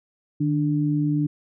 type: tone pair together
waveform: sine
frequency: 151.55 / 294.3 Hz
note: D#3 / D4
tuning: -45 / +4 cents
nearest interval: major seventh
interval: 1149 cents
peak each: -22 / -22 dBFS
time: 0.4-1.27 s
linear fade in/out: 10 ms
effects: none

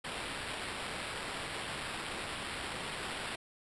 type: noise with sample-and-hold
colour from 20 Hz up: white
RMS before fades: -40 dBFS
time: 0.04-3.36 s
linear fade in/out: 10 ms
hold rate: 6300 Hz
effects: resampled to 24000 Hz

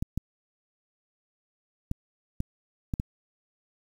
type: clicks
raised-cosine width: 5 ms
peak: -16 dBFS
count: 6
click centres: 0.025 / 0.176 / 1.914 / 2.404 / 2.938 / 2.999 s
effects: 8-bit

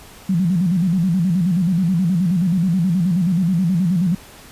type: tone with vibrato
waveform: sine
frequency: 177.5 Hz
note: F3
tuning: 28 cents sharp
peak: -14 dBFS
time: 0.29-4.15 s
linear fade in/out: 5 ms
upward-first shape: square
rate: 9.4 Hz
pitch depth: 120 cents each way
effects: pink hiss -42 dBFS RMS until 4.51 s + resampled to 32000 Hz

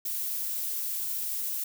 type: noise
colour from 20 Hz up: violet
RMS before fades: -32 dBFS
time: 0.05-1.64 s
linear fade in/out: 5 ms
effects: none

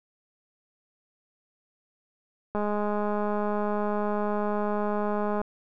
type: click train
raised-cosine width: 1 ms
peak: -16 dBFS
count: 597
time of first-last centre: 2.55-5.415 s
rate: 208 Hz
effects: none

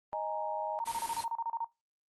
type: chord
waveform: sine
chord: D# suspended fourth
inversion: none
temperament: equal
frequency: 622.3 / 830.6 / 932.3 Hz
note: D#5 / G#5 / A#5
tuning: 0 / 0 / 0 cents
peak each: -37 dBFS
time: 0.13-0.79 s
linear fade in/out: 0 ms
type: tone bursts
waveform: sine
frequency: 921 Hz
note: A#5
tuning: 21 cents flat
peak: -31 dBFS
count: 12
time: 0.8-1.645 s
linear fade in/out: 2 ms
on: 42 ms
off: 31 ms
type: noise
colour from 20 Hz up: white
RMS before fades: -40 dBFS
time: 0.85-1.25 s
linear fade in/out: 20 ms
type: tone with exponential decay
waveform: sine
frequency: 4184 Hz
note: C8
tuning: 1 cent flat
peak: -37 dBFS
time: 1.19-1.28 s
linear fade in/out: 1 ms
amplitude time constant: 19 ms
effects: noise-tail reverb RT60 0.2 s tail -19 dB re dry + Opus 32 kbps

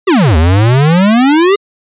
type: exponential two-way sweep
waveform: square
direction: down then up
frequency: 415.3 to 75.7 to 415.3 Hz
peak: -6 dBFS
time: 0.07-1.56 s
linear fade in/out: 10 ms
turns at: 0.37 s
effects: resampled to 8000 Hz

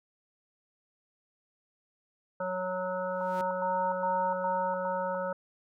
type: harmonic tone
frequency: 184.3 Hz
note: F#3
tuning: 7 cents flat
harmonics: 1 / 3 / 5 / 7 / 8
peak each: -41 / -32 / -38 / -39 / -42 dBFS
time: 2.4-5.33 s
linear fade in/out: 5 ms
type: tone with exponential growth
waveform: sawtooth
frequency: 182.4 Hz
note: F#3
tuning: 24 cents flat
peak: -33 dBFS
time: 3.06-3.41 s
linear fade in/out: 2 ms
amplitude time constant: 75 ms
type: tone bursts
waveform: sine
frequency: 922 Hz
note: A#5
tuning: 19 cents flat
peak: -30 dBFS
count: 5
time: 3.21-5.15 s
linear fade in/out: 2 ms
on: 300 ms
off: 110 ms
effects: none

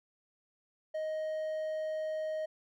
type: tone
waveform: triangle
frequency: 625 Hz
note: D#5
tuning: 8 cents sharp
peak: -31 dBFS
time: 0.94-2.46 s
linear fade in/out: 10 ms
effects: none

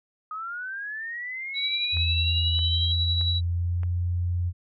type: linear sweep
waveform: sine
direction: up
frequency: 1244.5 to 3245 Hz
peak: -31 dBFS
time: 0.31-2.92 s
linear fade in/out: 2 ms
type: tone with tremolo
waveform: sine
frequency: 3910 Hz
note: B7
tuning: 18 cents flat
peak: -23 dBFS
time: 1.54-3.41 s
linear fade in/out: 50 ms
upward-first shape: sine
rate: 11 Hz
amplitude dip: 40%
type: tone with pitch glide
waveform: sine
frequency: 83.6 to 88.11 Hz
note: E2 to F2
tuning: +25 to +16 cents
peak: -23 dBFS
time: 1.92-4.53 s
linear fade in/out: 50 ms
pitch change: +91 cents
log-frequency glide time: 2.88-3.85 s
type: click train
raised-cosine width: 0.5 ms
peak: -28 dBFS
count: 4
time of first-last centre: 1.97-3.833 s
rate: 1.61 Hz
effects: none

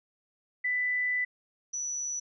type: tone pair in turn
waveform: sine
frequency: 1990 / 5922 Hz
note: B6 / F#8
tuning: +13 / +1 cents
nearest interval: octave + perfect fifth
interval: 1888 cents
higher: second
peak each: -26 / -31 dBFS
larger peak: first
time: 0.64-1.25 / 1.73-2.2 s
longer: first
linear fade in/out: 10 ms
effects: none

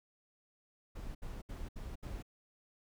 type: noise bursts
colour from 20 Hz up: brown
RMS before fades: -43 dBFS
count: 5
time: 0.95-2.226 s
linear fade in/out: 10 ms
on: 200 ms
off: 69 ms
effects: none

